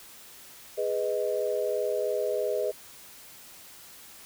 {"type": "chord", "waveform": "sine", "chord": "G# minor", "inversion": "none", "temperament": "just", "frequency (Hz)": [415.3, 498.4, 623], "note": ["G#4", "B4", "D#5"], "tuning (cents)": [0, 16, 2], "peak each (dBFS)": -30, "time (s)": [0.77, 2.72], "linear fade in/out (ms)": 20, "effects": ["white hiss -49 dBFS RMS until 4.25 s"]}